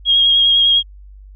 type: tone with vibrato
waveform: sine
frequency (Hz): 3265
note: G#7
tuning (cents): -30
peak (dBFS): -9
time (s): 0.05-0.83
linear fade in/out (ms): 50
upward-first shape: triangle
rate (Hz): 9.9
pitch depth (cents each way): 23
effects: added 49 Hz sine -36 dBFS peak until 1.35 s